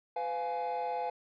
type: chord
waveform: triangle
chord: F diminished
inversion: second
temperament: just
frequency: 502.9 / 698.5 / 838.1 Hz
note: Cb5 / F5 / Ab5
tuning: +31 / 0 / +16 cents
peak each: -35 / -34 / -32 dBFS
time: 0.16-1.1 s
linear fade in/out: 5 ms
effects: tanh soft clip ceiling -25 dBFS + resampled to 11025 Hz